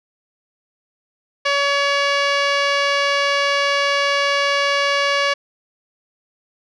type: tone with low-pass filter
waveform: 15% pulse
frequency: 565 Hz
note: C#5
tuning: 33 cents sharp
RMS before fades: -18 dBFS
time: 1.45-5.34 s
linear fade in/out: 10 ms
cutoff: 3900 Hz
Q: 5.2
effects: none